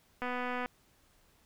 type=click train; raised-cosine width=0.5 ms; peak=-22 dBFS; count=110; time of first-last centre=0.22-0.66 s; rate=248 Hz; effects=pink hiss -67 dBFS RMS until 1.45 s